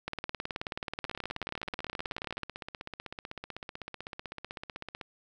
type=two click trains; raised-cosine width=0.3 ms; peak=-23 / -18 dBFS; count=64 / 45; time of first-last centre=1.05-5.012 / 0.08-2.433 s; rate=15.9 / 18.7 Hz; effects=none